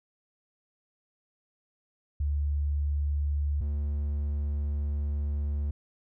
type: tone pair in turn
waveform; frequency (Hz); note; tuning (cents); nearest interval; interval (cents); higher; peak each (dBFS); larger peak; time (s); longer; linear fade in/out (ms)
sine / triangle; 72.6 / 72.6; D2 / D2; -19 / -19; unison; 0; neither; -25; neither; 2.2-3.61 / 3.61-5.71; second; 5
effects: none